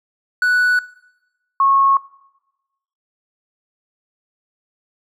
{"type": "tone pair in turn", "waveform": ["triangle", "sine"], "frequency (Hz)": [1480, 1094.4], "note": ["F#6", "C#6"], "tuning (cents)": [0, -23], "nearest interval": "perfect fourth", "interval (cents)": 523, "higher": "first", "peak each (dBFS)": -11, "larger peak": "neither", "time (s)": [[0.42, 0.79], [1.6, 1.97]], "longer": "neither", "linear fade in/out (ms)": 2, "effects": ["noise-tail reverb RT60 1.0 s tail -20 dB re dry"]}